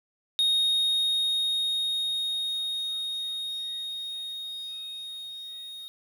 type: tone with level ramp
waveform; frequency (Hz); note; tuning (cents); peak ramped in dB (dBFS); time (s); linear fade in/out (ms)
triangle; 3725; A#7; -2; -19 to -37; 0.39-5.88; 0
effects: 9-bit